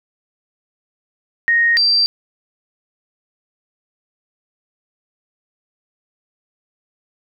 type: tone pair in turn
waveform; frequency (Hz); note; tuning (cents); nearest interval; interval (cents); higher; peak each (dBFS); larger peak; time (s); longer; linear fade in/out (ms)
sine; 1864.7 / 4699; A#6 / D8; 0 / 0; octave + major third; 1600; second; -11; neither; 1.48-1.77 / 1.77-2.06; neither; 0
effects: none